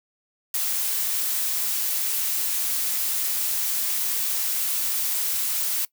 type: noise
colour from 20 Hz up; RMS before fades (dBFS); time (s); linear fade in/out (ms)
blue; -25; 0.54-5.85; 2
effects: noise-tail reverb RT60 0.1 s tail -21 dB re dry